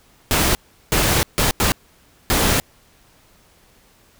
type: noise bursts at uneven times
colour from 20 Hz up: pink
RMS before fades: -17 dBFS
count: 5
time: 0.31-0.55 / 0.92-1.23 / 1.38-1.51 / 1.6-1.72 / 2.3-2.6 s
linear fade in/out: 0 ms
effects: pink hiss -54 dBFS RMS until 4.19 s